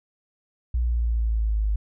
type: exponential sweep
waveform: sine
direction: down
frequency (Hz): 60.6 to 51.5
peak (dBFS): -20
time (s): 0.74-1.76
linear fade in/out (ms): 5
effects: none